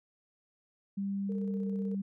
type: tone with pitch glide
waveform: sine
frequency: 197.8 to 196.09 Hz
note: G3 to G3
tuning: +16 to +1 cents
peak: -31 dBFS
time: 0.97-2.02 s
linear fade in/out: 10 ms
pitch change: -15 cents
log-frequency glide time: 1.33-1.64 s
type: tone with tremolo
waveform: sine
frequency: 454.8 Hz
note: A#4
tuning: 43 cents flat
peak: -39 dBFS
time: 1.29-1.95 s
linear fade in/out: 5 ms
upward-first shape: square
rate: 16 Hz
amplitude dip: 40%
effects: none